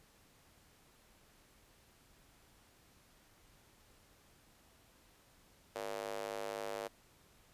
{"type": "tone with high-pass filter", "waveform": "square", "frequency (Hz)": 51.91, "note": "G#1", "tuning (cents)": 0, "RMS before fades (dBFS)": -42, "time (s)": [5.75, 6.88], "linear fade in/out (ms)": 10, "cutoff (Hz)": 530, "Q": 2.6, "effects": ["pink hiss -66 dBFS RMS until 7.53 s", "resampled to 32000 Hz"]}